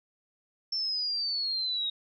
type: exponential sweep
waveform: sine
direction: down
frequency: 5400 to 3769 Hz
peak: -28 dBFS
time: 0.72-1.9 s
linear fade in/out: 5 ms
effects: none